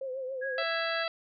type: tone with vibrato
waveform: sine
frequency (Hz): 523.3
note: C5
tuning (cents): 0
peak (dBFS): -33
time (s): 0.01-0.63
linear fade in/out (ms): 5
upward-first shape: triangle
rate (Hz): 7.1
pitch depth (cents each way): 71
type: tone with tremolo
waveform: sine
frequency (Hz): 1653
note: G#6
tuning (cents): -9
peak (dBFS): -33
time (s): 0.41-1.04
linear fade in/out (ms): 20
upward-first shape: sine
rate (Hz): 3.7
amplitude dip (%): 30
type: harmonic tone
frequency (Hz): 662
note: E5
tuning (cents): +7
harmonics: 1 / 2 / 3 / 4 / 5 / 6 / 7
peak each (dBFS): -33 / -36 / -38 / -39 / -40 / -41 / -41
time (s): 0.58-1.08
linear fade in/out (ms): 2
effects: none